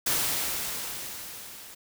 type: noise with level ramp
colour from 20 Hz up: white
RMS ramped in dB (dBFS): -25 to -46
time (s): 0.06-1.75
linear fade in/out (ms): 10
effects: none